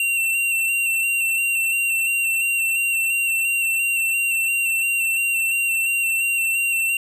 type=tone with vibrato; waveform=square; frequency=2726 Hz; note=F7; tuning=43 cents flat; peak=-19 dBFS; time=0-6.97 s; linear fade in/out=2 ms; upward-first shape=square; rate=2.9 Hz; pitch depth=20 cents each way; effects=none